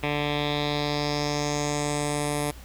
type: tone with low-pass filter sweep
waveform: 10% pulse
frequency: 146.83 Hz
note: D3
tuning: in tune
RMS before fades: -27 dBFS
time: 0.03-2.51 s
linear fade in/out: 2 ms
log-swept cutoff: 2800 to 11000 Hz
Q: 3.6
effects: added 60 Hz sine -42 dBFS peak until 2.64 s + pink hiss -49 dBFS RMS until 2.64 s